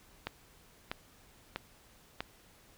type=click train; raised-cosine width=0.3 ms; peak=-19 dBFS; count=4; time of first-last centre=0.27-2.205 s; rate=1.55 Hz; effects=pink hiss -61 dBFS RMS until 2.77 s